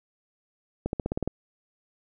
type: accelerating click train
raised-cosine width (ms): 2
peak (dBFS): -14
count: 8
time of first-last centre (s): 0.86-1.276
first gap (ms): 71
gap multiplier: 0.94
effects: none